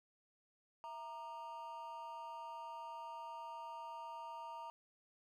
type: tone with amplitude modulation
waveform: triangle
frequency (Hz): 932.3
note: A#5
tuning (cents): 0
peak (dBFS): -40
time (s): 0.84-4.7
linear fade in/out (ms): 0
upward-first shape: sine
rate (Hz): 272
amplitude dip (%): 85
effects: none